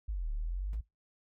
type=linear two-way sweep; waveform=sine; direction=down then up; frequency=55 to 35.2 to 55 Hz; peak=-32 dBFS; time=0.08-0.81 s; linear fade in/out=10 ms; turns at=0.31 s
type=noise with exponential decay; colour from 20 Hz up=brown; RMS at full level=-42 dBFS; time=0.73-0.82 s; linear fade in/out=2 ms; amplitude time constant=18 ms
effects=noise-tail reverb RT60 0.2 s tail -22 dB re dry